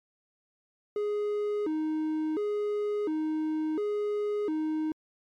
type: tone with vibrato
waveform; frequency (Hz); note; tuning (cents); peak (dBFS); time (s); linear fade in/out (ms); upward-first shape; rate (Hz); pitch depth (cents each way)
triangle; 360; F#4; -47; -25; 0.96-4.92; 2; square; 0.71; 250
effects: MP3 96 kbps